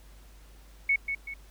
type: tone with echo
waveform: sine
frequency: 2212 Hz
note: C#7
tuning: 4 cents flat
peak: -21 dBFS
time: 0.89-0.96 s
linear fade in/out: 5 ms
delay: 190 ms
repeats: 2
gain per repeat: -7 dB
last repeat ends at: 1.34 s
effects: added 50 Hz sine -50 dBFS peak until 1.5 s + pink hiss -59 dBFS RMS until 1.5 s